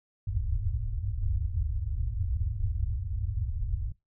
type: low-pass noise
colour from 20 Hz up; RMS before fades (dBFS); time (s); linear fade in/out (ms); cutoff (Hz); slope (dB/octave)
white; -30; 0.27-3.92; 5; 110; 96
effects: noise-tail reverb RT60 0.2 s tail -22 dB re dry